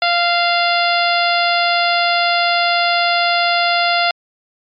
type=harmonic tone with a mistuned harmonic; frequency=694 Hz; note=F5; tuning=11 cents flat; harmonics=1 / 2 / 3 / 4 / 5 / 6 / 7; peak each=-16 / -19 / -21 / -22 / -23 / -24 / -24 dBFS; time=0.02-4.11 s; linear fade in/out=2 ms; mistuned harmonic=6; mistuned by=+17 cents; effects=MP3 64 kbps